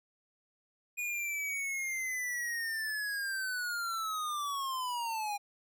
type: linear sweep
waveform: square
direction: down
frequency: 2461 to 806 Hz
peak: -34 dBFS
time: 0.97-5.38 s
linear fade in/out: 20 ms
effects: none